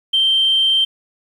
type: tone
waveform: sine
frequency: 3136 Hz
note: G7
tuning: in tune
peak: -11 dBFS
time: 0.13-0.85 s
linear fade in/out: 10 ms
effects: tanh soft clip ceiling -7 dBFS + 8-bit